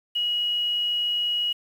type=tone with quantisation; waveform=sine; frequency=2903 Hz; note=F#7; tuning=34 cents flat; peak=-22 dBFS; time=0.15-1.53 s; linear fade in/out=10 ms; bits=8; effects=none